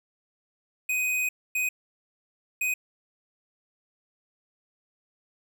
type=tone bursts at uneven times; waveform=square; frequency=2502 Hz; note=D#7; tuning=9 cents sharp; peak=-25 dBFS; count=3; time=0.89-1.29 / 1.55-1.69 / 2.61-2.74 s; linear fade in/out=5 ms; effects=10-bit